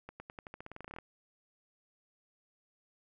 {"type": "accelerating click train", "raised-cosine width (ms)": 0.5, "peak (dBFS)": -30, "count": 17, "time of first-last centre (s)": [0.09, 0.986], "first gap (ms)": 110, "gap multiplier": 0.9, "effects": []}